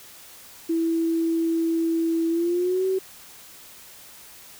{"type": "tone with pitch glide", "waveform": "sine", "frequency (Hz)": [329.6, 378.6], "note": ["E4", "F#4"], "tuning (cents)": [0, 40], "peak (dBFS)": -20, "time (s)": [0.69, 2.99], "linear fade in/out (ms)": 10, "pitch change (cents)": 240, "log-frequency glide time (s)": [2.29, 2.86], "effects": ["white hiss -46 dBFS RMS until 4.59 s"]}